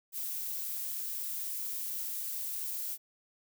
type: noise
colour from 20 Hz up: violet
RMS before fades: -37 dBFS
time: 0.12-2.98 s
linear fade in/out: 50 ms
effects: none